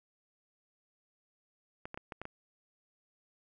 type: clicks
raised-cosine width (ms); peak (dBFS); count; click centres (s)
0.5; -26; 6; 1.855 / 1.944 / 1.975 / 2.122 / 2.216 / 2.254
effects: none